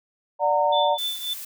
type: chord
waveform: sine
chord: D augmented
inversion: none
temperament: just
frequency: 587.3 / 734.2 / 917.7 Hz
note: D5 / F#5 / A#5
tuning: 0 / -14 / -27 cents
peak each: -22 / -24 / -21 dBFS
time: 0.39-0.98 s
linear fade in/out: 50 ms
type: tone with tremolo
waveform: sine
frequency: 3520 Hz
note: A7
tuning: in tune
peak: -23 dBFS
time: 0.72-1.34 s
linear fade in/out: 10 ms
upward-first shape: triangle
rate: 3.7 Hz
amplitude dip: 85%
type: noise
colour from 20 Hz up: blue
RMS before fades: -36 dBFS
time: 0.98-1.45 s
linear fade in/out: 5 ms
effects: none